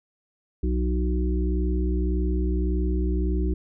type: harmonic tone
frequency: 61.74 Hz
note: B1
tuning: in tune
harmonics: 1 / 3 / 5 / 6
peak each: -22 / -31 / -31 / -32 dBFS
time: 0.63-3.54 s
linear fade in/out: 5 ms
effects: none